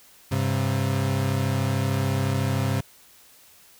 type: tone pair together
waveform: 35% pulse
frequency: 100 / 133.67 Hz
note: G2 / C3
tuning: +35 / +37 cents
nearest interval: perfect fourth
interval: 502 cents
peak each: -23 dBFS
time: 0.31-2.81 s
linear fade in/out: 10 ms
effects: white hiss -53 dBFS RMS until 3.79 s